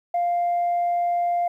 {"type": "tone", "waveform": "sine", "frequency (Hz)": 698.5, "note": "F5", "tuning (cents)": 0, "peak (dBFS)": -18, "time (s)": [0.14, 1.48], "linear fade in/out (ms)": 5, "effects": ["tanh soft clip ceiling -17 dBFS", "10-bit"]}